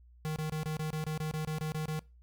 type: tone bursts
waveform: square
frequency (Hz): 155.4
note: D#3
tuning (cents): -2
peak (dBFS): -33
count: 13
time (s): 0.25-1.992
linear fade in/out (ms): 0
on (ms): 110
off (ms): 26
effects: noise-tail reverb RT60 0.3 s tail -23 dB re dry + added 60 Hz sine -55 dBFS peak until 2.22 s